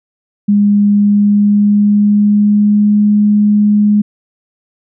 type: tone with pitch glide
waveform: sine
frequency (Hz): 204.6 to 208.1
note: G#3 to G#3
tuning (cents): -26 to +4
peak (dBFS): -6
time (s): 0.48-4.02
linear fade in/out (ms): 10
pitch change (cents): +30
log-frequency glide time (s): 0.93-2.98
effects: none